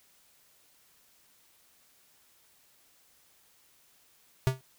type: tone with exponential decay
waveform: square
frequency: 130.81 Hz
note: C3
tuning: in tune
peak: -19 dBFS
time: 4.47-4.61 s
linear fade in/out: 0 ms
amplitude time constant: 29 ms
effects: white hiss -64 dBFS RMS until 4.78 s